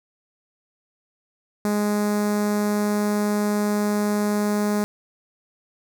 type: tone with notch filter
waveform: sawtooth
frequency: 207.7 Hz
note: G#3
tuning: in tune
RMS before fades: -22 dBFS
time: 1.65-4.84 s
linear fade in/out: 0 ms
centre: 3000 Hz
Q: 0.74
effects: none